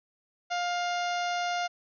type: harmonic tone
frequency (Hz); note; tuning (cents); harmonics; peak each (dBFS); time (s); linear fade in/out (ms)
705; F5; +16; 1 / 2 / 3 / 4 / 5 / 6 / 7 / 8 / 9; -29 / -35 / -39 / -41 / -43 / -45 / -46 / -47 / -48; 0.5-1.68; 20
effects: none